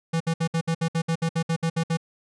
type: tone bursts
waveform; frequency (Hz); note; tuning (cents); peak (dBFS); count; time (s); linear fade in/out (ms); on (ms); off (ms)
square; 164.5; E3; -3; -22; 14; 0.13-1.972; 10; 74; 62
effects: resampled to 22050 Hz